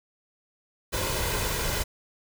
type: noise with comb filter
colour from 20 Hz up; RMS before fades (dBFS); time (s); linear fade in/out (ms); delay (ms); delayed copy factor
pink; -28; 0.92-1.84; 20; 2; +0.55
effects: none